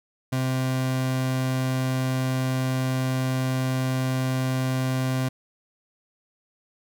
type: tone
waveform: 30% pulse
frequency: 130 Hz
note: C3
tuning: 11 cents flat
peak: -20 dBFS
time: 0.32-5.29 s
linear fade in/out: 10 ms
effects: none